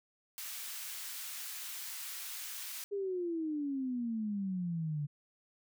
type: high-pass noise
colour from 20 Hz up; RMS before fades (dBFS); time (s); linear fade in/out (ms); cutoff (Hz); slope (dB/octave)
white; -43; 0.38-2.84; 0; 1400; 12
type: exponential sweep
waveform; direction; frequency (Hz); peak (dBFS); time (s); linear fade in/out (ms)
sine; down; 410 to 143.3; -33; 2.91-5.07; 20
effects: none